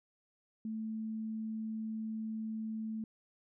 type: tone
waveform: sine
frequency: 220 Hz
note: A3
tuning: in tune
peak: -36 dBFS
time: 0.65-3.04 s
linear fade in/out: 2 ms
effects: none